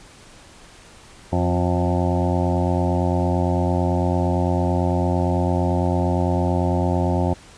harmonic tone with a mistuned harmonic, 88.9 Hz, F2, 31 cents sharp, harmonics 1 / 2 / 3 / 4 / 6 / 7 / 8 / 9 / 10, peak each -21 / -24 / -26 / -27 / -29 / -29 / -30 / -31 / -31 dBFS, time 1.32-7.34 s, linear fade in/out 10 ms, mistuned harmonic 2, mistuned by -28 cents, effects pink hiss -46 dBFS RMS until 7.57 s + resampled to 22050 Hz

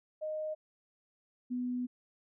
sine tone pair in turn, 619 / 248 Hz, D#5 / B3, -9 / +7 cents, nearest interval octave + major third, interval 1584 cents, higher first, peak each -34 / -32 dBFS, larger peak second, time 0.21-0.55 / 1.5-1.87 s, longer second, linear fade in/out 20 ms, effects none

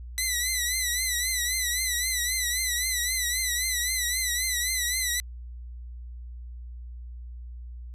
10% pulse tone with vibrato, 1991 Hz, B6, 14 cents sharp, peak -16 dBFS, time 0.18-5.2 s, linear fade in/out 0 ms, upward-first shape triangle, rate 3.8 Hz, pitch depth 91 cents each way, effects added 60 Hz sine -37 dBFS peak until 7.94 s + resampled to 32000 Hz

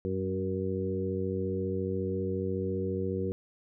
harmonic tone with a mistuned harmonic, 94.5 Hz, F#2, 37 cents sharp, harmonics 1 / 2 / 3 / 4 / 5, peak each -35 / -35 / -39 / -34 / -35 dBFS, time 0.05-3.32 s, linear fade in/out 0 ms, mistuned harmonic 2, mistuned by +15 cents, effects none

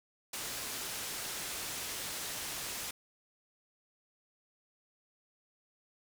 white low-pass noise, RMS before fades -40 dBFS, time 0.33-2.91 s, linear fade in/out 5 ms, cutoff 11000 Hz, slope 12 dB/octave, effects none

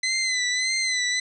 20% pulse tone with vibrato, 2028 Hz, B6, 45 cents sharp, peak -17 dBFS, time 0.03-1.2 s, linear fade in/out 5 ms, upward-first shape sine, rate 1.7 Hz, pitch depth 52 cents each way, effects resampled to 22050 Hz

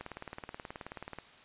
click train, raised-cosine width 0.5 ms, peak -26 dBFS, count 23, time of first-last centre 0.01-1.186 s, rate 18.7 Hz, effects white hiss -56 dBFS RMS until 1.44 s + resampled to 8000 Hz

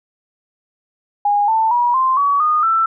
sine tone with pitch steps, 820 / 889.1 / 963.9 / 1045.1 / 1133.2 / 1228.6 / 1332.1 Hz, G#5 / A5 / B5 / C6 / C#6 / D#6 / E6, -22 / +18 / -42 / -2 / +38 / -22 / +18 cents, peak -12 dBFS, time 1.25-2.86 s, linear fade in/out 5 ms, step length 230 ms, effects none

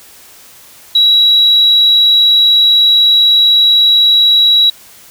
sine tone, 3888 Hz, B7, 28 cents flat, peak -4 dBFS, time 0.95-4.7 s, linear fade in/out 5 ms, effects tanh soft clip ceiling 0 dBFS + white hiss -39 dBFS RMS until 5.1 s

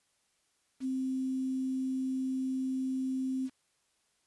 sine tone with quantisation, 261.5 Hz, C4, 1 cent flat, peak -30 dBFS, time 0.8-3.5 s, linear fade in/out 50 ms, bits 9, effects white hiss -74 dBFS RMS until 4.26 s + resampled to 24000 Hz

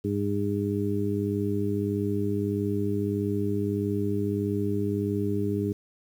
harmonic tone, 101.6 Hz, G#2, 38 cents flat, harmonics 1 / 2 / 3 / 4, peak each -30 / -30 / -30 / -30 dBFS, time 0.04-5.73 s, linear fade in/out 10 ms, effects 9-bit

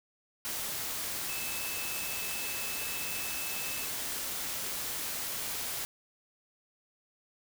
sine tone in noise, 2613 Hz, E7, 16 cents flat, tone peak -41 dBFS, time 1.29-3.85 s, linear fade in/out 0 ms, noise white, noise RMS -36 dBFS, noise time 0.45-5.85 s, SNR -8 dB, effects none

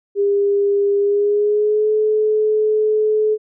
sine tone with pitch glide, 402.9 to 429.3 Hz, G4 to A4, +48 to -43 cents, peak -13 dBFS, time 0.15-3.38 s, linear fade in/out 50 ms, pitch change +109 cents, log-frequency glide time 0.98-1.91 s, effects none

